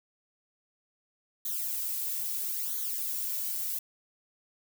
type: noise with flanger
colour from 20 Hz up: violet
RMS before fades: -33 dBFS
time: 1.45-3.79 s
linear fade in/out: 5 ms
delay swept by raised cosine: 0.38 to 2.48 ms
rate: 0.76 Hz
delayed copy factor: -0.8
effects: none